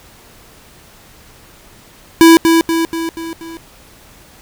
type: tone with echo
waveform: square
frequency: 329.6 Hz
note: E4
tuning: in tune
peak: -3 dBFS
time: 2.21-2.37 s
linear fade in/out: 0 ms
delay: 240 ms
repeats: 5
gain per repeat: -5 dB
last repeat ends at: 3.57 s
effects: pink hiss -43 dBFS RMS until 4.41 s